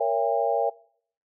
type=chord; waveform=sine; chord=A# diminished seventh; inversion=none; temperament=just; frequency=466.2 / 559.4 / 671.3 / 805.5 Hz; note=A#4 / C#5 / E5 / G5; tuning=0 / +16 / +31 / +47 cents; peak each=-27 dBFS; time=0-0.7 s; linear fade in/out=10 ms; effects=noise-tail reverb RT60 0.6 s tail -22 dB re dry